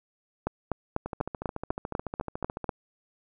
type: two click trains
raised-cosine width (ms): 1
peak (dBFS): -19 / -13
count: 23 / 10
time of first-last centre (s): 1.06-2.643 / 0.47-2.692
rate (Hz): 13.9 / 4.05
effects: none